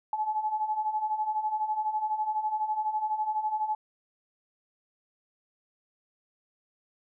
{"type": "beating tone pair", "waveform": "sine", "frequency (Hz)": [850, 862], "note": ["G#5", "A5"], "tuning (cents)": [40, -36], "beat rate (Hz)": 12, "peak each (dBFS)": [-33, -28], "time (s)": [0.13, 3.75], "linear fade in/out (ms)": 2, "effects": []}